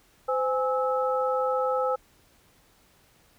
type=tone cluster; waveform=sine; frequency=514 / 828 / 1302 Hz; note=C5 / G#5 / E6; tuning=-31 / -5 / -22 cents; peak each=-25 / -30 / -29 dBFS; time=0.28-1.96 s; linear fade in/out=10 ms; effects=pink hiss -61 dBFS RMS until 3.38 s